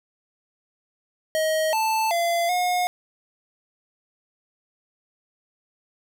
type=tone with pitch steps; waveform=square; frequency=630 / 881 / 684 / 720 Hz; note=D#5 / A5 / F5 / F#5; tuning=+21 / +2 / -36 / -47 cents; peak=-21 dBFS; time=1.35-2.87 s; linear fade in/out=0 ms; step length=380 ms; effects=none